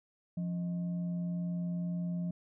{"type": "tone with frequency modulation", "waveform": "sine", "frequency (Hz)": 174.61, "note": "F3", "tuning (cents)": 0, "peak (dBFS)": -32, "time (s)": [0.37, 2.31], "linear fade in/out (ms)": 5, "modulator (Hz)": 449, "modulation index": 0.24, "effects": []}